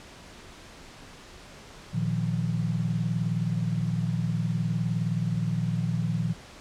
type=chord; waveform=sine; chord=Bb suspended fourth; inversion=none; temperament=just; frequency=116.54 / 155.39 / 174.81 Hz; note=Bb2 / Eb3 / F3; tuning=0 / -2 / +2 cents; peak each=-29 dBFS; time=1.93-6.34 s; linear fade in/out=20 ms; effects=pink hiss -47 dBFS RMS until 6.6 s + low-pass 7000 Hz 12 dB/octave